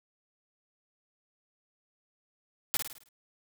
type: noise with echo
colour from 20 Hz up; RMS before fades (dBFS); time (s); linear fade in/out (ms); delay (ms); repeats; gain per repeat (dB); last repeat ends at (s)
white; -28; 2.74-2.77; 0; 53; 6; -6; 3.088
effects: none